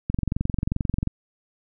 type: click train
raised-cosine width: 5 ms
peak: -11 dBFS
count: 23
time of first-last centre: 0.1-1.073 s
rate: 22.6 Hz
effects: none